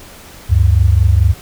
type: tone pair together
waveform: sine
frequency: 72.68 / 97.3 Hz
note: D2 / G2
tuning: -17 / -12 cents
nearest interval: perfect fourth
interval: 505 cents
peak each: -10 dBFS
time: 0.49-1.34 s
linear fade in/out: 20 ms
effects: pink hiss -37 dBFS RMS until 1.41 s